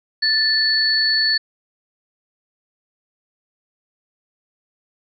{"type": "tone pair together", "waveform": "sine", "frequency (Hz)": [1760, 4435], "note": ["A6", "C#8"], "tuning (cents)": [0, 0], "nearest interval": "octave + major third", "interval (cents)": 1600, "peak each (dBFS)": [-20, -16], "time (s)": [0.22, 1.38], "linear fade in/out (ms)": 10, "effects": []}